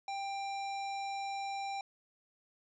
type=tone; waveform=square; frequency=790 Hz; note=G5; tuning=13 cents sharp; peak=-37 dBFS; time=0.08-1.81 s; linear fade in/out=2 ms; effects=resampled to 16000 Hz + 12-bit